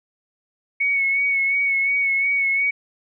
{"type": "tone with vibrato", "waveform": "sine", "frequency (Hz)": 2217, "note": "C#7", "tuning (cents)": 0, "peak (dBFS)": -17, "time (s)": [0.8, 2.71], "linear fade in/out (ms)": 10, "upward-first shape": "sine", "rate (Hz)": 2.8, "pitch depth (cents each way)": 30, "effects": []}